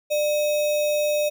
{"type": "tone with sample-and-hold", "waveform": "sine", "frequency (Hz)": 597, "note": "D5", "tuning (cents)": 28, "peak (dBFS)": -19, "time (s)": [0.1, 1.3], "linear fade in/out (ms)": 20, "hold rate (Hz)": 3150, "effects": []}